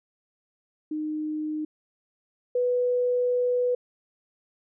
sine tone pair in turn, 306.9 / 493.7 Hz, D#4 / B4, -24 / -1 cents, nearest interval minor sixth, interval 823 cents, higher second, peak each -27 / -21 dBFS, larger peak second, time 0.91-1.65 / 2.55-3.75 s, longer second, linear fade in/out 5 ms, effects none

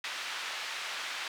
pink band-pass noise, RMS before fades -38 dBFS, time 0.04-1.28 s, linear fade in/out 2 ms, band 1400 to 4200 Hz, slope 12 dB/octave, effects none

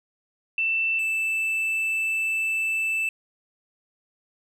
sine / triangle tone pair in turn, 2666 / 2643 Hz, E7 / E7, +19 / +4 cents, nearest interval unison, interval 15 cents, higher first, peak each -21 dBFS, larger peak neither, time 0.58-0.99 / 0.99-3.09 s, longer second, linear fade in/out 2 ms, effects none

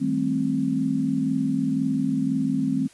sine chord, A half-diminished seventh, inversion second, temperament just, 158.4 / 198 / 220 / 264 Hz, Eb3 / G3 / A3 / C4, +31 / +18 / 0 / +16 cents, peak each -29 / -29 / -28 / -23 dBFS, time 0-2.88 s, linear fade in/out 20 ms, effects white hiss -53 dBFS RMS until 2.93 s + resampled to 24000 Hz

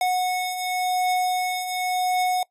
square beating tone pair, 732 / 732.91 Hz, F#5 / F#5, -19 / -17 cents, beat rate 0.91 Hz, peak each -30 / -23 dBFS, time 0.01-2.43 s, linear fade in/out 2 ms, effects noise-tail reverb RT60 0.1 s tail -21 dB re dry + resampled to 32000 Hz

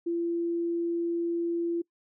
sine tone, 340 Hz, F4, 46 cents flat, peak -26 dBFS, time 0.06-1.82 s, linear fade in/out 10 ms, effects noise-tail reverb RT60 0.1 s tail -24 dB re dry

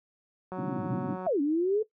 click train, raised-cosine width 1 ms, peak -24 dBFS, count 139, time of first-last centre 0.52-1.266 s, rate 185 Hz
white band-pass noise, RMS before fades -33 dBFS, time 0.56-1.18 s, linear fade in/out 50 ms, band 110 to 330 Hz, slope 96 dB/octave
sine exponential two-way sweep, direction down then up, 740 to 277.2 to 446.1 Hz, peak -23 dBFS, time 1.26-1.83 s, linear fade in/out 10 ms, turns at 1.41 s
effects noise-tail reverb RT60 0.1 s tail -17 dB re dry + high-pass 60 Hz 12 dB/octave

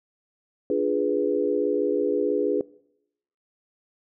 sine chord, D diminished seventh, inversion none, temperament equal, 293.7 / 349.2 / 415.3 / 493.9 Hz, D4 / F4 / Ab4 / Cb5, 0 / 0 / 0 / 0 cents, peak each -27 / -29 / -24 / -26 dBFS, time 0.7-2.61 s, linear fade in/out 2 ms, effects noise-tail reverb RT60 0.8 s tail -22 dB re dry

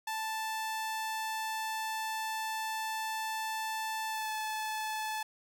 sawtooth tone with pitch glide, 880 to 867.4 Hz, A5 to A5, 0 to -25 cents, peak -30 dBFS, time 0.07-5.23 s, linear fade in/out 5 ms, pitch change -25 cents, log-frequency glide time 4.09-4.31 s, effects none

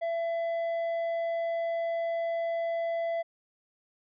sine tone with tanh clipping, 670 Hz, E5, 28 cents sharp, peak -29 dBFS, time 0.01-3.23 s, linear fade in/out 20 ms, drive 6 dB, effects none

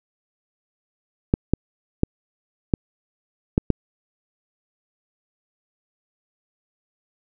clicks, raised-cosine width 3 ms, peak -3 dBFS, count 6, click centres 1.339 / 1.536 / 2.034 / 2.738 / 3.579 / 3.703 s, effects none

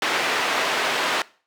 white band-pass noise, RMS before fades -23 dBFS, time 0.02-1.22 s, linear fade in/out 2 ms, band 340 to 2500 Hz, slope 12 dB/octave, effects noise-tail reverb RT60 0.4 s tail -21 dB re dry

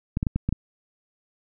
clicks, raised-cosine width 5 ms, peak -11 dBFS, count 6, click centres 0.171 / 0.229 / 0.268 / 0.36 / 0.49 / 0.526 s, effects none

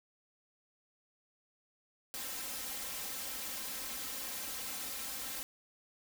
white noise with comb filter, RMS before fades -41 dBFS, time 2.14-5.43 s, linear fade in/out 0 ms, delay 3.8 ms, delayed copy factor +1, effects none

